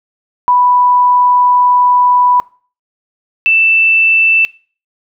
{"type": "tone pair in turn", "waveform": "sine", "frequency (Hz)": [987.8, 2656], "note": ["B5", "E7"], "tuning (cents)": [0, 12], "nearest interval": "octave + perfect fourth", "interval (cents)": 1712, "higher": "second", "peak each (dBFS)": -6, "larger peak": "neither", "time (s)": [[0.48, 2.4], [3.46, 4.45]], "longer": "first", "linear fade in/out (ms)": 0, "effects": ["noise-tail reverb RT60 0.4 s tail -22 dB re dry"]}